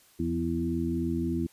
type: harmonic tone with a mistuned harmonic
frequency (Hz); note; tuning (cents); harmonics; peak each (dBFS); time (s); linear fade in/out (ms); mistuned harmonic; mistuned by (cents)
83.4; E2; +21; 1 / 2 / 3 / 4; -34 / -33 / -31 / -31; 0.19-1.47; 10; 2; +33
effects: white hiss -60 dBFS RMS until 1.52 s + resampled to 32000 Hz